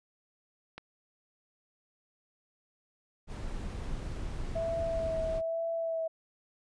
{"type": "click", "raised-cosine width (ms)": 0.3, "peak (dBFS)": -26, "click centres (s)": 0.78}
{"type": "noise", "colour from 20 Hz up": "brown", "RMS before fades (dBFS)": -37, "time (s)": [3.27, 5.42], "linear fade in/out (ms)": 50}
{"type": "tone with vibrato", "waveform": "sine", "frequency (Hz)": 656, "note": "E5", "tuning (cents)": -9, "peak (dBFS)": -30, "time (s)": [4.55, 6.08], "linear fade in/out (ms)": 10, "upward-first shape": "sine", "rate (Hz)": 1.1, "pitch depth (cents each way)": 22}
{"effects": ["resampled to 22050 Hz"]}